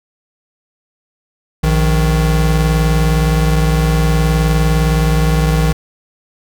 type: tone pair together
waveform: square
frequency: 58.81 / 157 Hz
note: A#1 / D#3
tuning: +16 / +16 cents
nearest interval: octave + perfect fourth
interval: 1700 cents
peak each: -14 dBFS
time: 1.63-5.73 s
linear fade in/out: 10 ms
effects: none